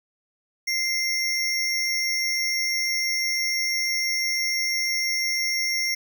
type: tone pair together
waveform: square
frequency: 2093 / 5549 Hz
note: C7 / F8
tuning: 0 / -12 cents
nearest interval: octave + perfect fourth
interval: 1688 cents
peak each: -26 dBFS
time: 0.67-5.95 s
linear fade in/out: 10 ms
effects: none